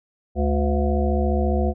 harmonic tone with a mistuned harmonic, 72.1 Hz, D2, 31 cents flat, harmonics 1 / 3 / 5 / 7 / 9 / 10, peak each -20 / -25 / -27 / -28 / -30 / -30 dBFS, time 0.35-1.74 s, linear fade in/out 50 ms, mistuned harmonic 9, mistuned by +46 cents, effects none

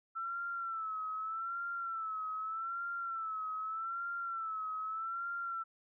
sine tone with vibrato, 1330 Hz, E6, 15 cents sharp, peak -36 dBFS, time 0.15-5.64 s, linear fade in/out 20 ms, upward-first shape sine, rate 0.82 Hz, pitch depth 74 cents each way, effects none

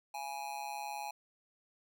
square tone with amplitude modulation, 830.6 Hz, G#5, in tune, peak -36 dBFS, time 0.14-1.11 s, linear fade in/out 5 ms, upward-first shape sine, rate 139 Hz, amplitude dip 80%, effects none

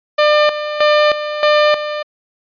sawtooth tone with tremolo, 599 Hz, D5, 34 cents sharp, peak -5 dBFS, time 0.18-2.03 s, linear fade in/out 10 ms, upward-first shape square, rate 1.6 Hz, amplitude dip 70%, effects resampled to 11025 Hz

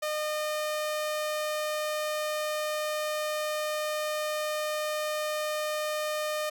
sawtooth tone, 609 Hz, D#5, 37 cents flat, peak -25 dBFS, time 0.02-6.5 s, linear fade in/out 10 ms, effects none

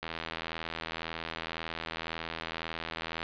click train, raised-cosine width 0.3 ms, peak -19 dBFS, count 263, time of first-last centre 0.03-3.229 s, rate 81.9 Hz, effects resampled to 11025 Hz + 9-bit

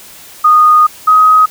sine tone pair in turn, 1233 / 1260.4 Hz, D#6 / D#6, -16 / +22 cents, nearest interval unison, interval 38 cents, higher second, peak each -3 dBFS, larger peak neither, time 0.44-0.87 / 1.07-1.46 s, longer first, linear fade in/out 10 ms, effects white hiss -35 dBFS RMS until 1.5 s

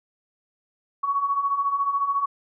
sine beating tone pair, 1108.7 / 1122.7 Hz, C#6 / C#6, 0 / +22 cents, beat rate 14 Hz, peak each -28 / -22 dBFS, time 1.03-2.26 s, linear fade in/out 10 ms, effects none

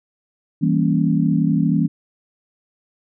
sine chord, E diminished seventh, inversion none, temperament equal with one note detuned, 163.77 / 196 / 233.1 / 277.2 Hz, E3 / G3 / Bb3 / Db4, -11 / 0 / 0 / 0 cents, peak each -18 / -21 / -21 / -21 dBFS, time 0.61-1.88 s, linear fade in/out 20 ms, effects none

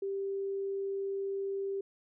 sine tone, 392.8 Hz, G4, 4 cents sharp, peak -32 dBFS, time 0.02-1.81 s, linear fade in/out 5 ms, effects none

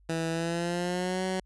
15% pulse tone with pitch glide, 163.7 to 186.96 Hz, E3 to F#3, -12 to +18 cents, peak -22 dBFS, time 0.09-1.4 s, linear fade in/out 5 ms, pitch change +230 cents, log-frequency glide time 0.3-1.24 s, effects added 49 Hz sine -57 dBFS peak until 1.45 s + resampled to 24000 Hz

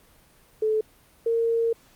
sine tone pair in turn, 434.1 / 459.9 Hz, A4 / A#4, -23 / -23 cents, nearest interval minor second, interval 100 cents, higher second, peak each -20 dBFS, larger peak neither, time 0.62-0.81 / 1.26-1.73 s, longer second, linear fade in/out 5 ms, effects pink hiss -57 dBFS RMS until 1.95 s + Opus 32 kbps

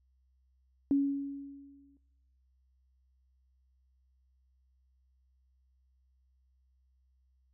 sine tone with exponential decay, 279.3 Hz, C#4, 13 cents sharp, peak -22 dBFS, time 0.91-1.97 s, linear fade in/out 1 ms, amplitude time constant 230 ms, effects noise-tail reverb RT60 0.8 s tail -18 dB re dry + added 64 Hz sine -67 dBFS peak until 7.53 s

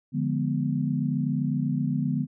sine chord, D diminished seventh, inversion none, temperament equal, 146.83 / 174.61 / 207.7 / 246.9 Hz, D3 / F3 / Ab3 / Cb4, 0 / 0 / 0 / 0 cents, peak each -27 / -31 / -31 / -28 dBFS, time 0.12-2.27 s, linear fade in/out 50 ms, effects none

